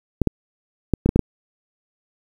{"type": "clicks", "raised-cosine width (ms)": 3, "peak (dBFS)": -3, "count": 7, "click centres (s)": [0.217, 0.273, 0.937, 1.06, 1.091, 1.16, 1.193], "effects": ["7-bit"]}